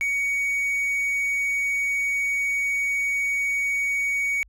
triangle tone with quantisation, 2244 Hz, C#7, 21 cents sharp, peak -20 dBFS, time 0.01-4.43 s, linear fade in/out 0 ms, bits 8, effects added 50 Hz sine -51 dBFS peak until 4.48 s

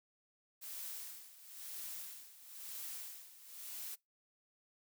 blue noise with tremolo, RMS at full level -45 dBFS, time 0.61-3.96 s, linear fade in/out 20 ms, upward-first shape sine, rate 1 Hz, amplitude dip 80%, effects noise-tail reverb RT60 0.2 s tail -24 dB re dry

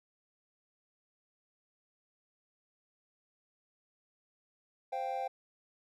triangle chord, C suspended fourth, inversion none, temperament equal, 523.3 / 698.5 / 784 Hz, C5 / F5 / G5, 0 / 0 / 0 cents, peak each -38 / -38 / -34 dBFS, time 4.92-5.28 s, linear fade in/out 10 ms, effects none

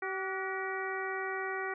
harmonic tone with a mistuned harmonic, 383 Hz, G4, 40 cents flat, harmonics 1 / 2 / 3 / 4 / 5 / 6, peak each -38 / -41 / -42 / -40 / -39 / -46 dBFS, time 0.02-1.74 s, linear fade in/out 5 ms, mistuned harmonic 4, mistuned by -70 cents, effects none

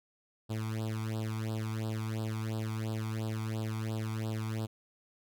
sawtooth tone with flanger, 110 Hz, A2, in tune, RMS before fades -35 dBFS, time 0.49-4.67 s, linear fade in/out 20 ms, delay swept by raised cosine 0.23 to 0.89 ms, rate 2.9 Hz, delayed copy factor +1, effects none

